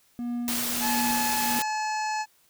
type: tone with tremolo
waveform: triangle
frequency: 240.2 Hz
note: B3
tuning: 48 cents flat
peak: -25 dBFS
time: 0.19-1.59 s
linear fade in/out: 0 ms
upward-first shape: sine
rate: 1.5 Hz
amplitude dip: 65%
type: noise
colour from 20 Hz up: white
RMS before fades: -29 dBFS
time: 0.48-1.62 s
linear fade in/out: 0 ms
type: harmonic tone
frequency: 859 Hz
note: A5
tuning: 42 cents flat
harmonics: 1 / 2 / 3 / 5 / 6 / 7 / 8 / 9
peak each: -27 / -35 / -38 / -41 / -44 / -44 / -43 / -48 dBFS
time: 0.8-2.26 s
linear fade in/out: 50 ms
effects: white hiss -63 dBFS RMS until 2.49 s